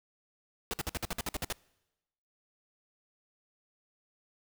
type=noise bursts; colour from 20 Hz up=pink; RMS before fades=-34 dBFS; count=11; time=0.71-1.525 s; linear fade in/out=0 ms; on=25 ms; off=54 ms; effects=noise-tail reverb RT60 1.0 s tail -25 dB re dry

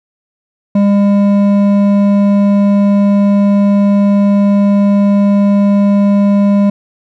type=tone with hard clipping; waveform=triangle; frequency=201.6 Hz; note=G3; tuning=49 cents sharp; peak=-8 dBFS; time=0.75-6.7 s; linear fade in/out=5 ms; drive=12 dB; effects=none

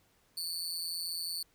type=tone with amplitude modulation; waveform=sawtooth; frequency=4483 Hz; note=C#8; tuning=19 cents sharp; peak=-28 dBFS; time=0.37-1.43 s; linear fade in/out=5 ms; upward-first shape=sine; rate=169 Hz; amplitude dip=100%; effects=pink hiss -69 dBFS RMS until 1.54 s

